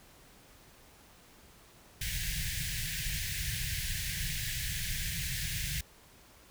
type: band-stop noise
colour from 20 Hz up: pink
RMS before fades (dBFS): -35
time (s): 2.01-5.81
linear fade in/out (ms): 5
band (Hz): 170 to 1600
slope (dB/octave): 96
effects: pink hiss -58 dBFS RMS until 6.5 s